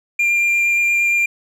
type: tone with vibrato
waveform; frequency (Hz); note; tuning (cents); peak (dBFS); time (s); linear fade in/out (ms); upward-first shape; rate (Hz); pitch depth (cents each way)
triangle; 2391; D7; +30; -12; 0.19-1.26; 5; sine; 8.6; 8
effects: none